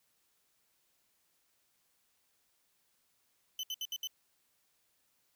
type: tone bursts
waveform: 35% pulse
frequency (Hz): 3033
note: F#7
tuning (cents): +42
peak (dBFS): -34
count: 5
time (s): 3.59-4.073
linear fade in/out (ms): 2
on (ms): 43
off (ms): 67
effects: white hiss -75 dBFS RMS until 5.35 s